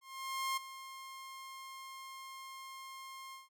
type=tone with ADSR envelope; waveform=sawtooth; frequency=1065 Hz; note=C6; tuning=30 cents sharp; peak=-29 dBFS; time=0.01-3.49 s; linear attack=560 ms; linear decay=10 ms; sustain=-14 dB; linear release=160 ms; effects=none